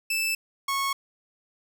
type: tone pair in turn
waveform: sawtooth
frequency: 2637 / 1100.1 Hz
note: E7 / C#6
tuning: 0 / -14 cents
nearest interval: octave + minor third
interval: 1514 cents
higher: first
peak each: -21 dBFS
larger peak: neither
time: 0.1-0.35 / 0.68-0.93 s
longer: neither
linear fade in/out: 5 ms
effects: none